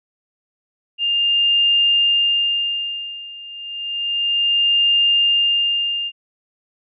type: tone with tremolo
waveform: sine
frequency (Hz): 2807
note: F7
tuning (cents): +8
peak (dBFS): -12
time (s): 0.98-6.12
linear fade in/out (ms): 50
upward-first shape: sine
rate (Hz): 0.31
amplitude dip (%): 90
effects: none